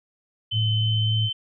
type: tone with pitch glide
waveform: sine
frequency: 3057 to 3076 Hz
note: G7 to G7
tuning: -44 to -33 cents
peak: -25 dBFS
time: 0.51-1.33 s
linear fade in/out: 10 ms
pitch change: +11 cents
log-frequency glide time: 0.81-1.09 s
type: tone with vibrato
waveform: sine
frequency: 110 Hz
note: A2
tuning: in tune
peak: -20 dBFS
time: 0.52-1.3 s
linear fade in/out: 50 ms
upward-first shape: triangle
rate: 3.5 Hz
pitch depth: 15 cents each way
effects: none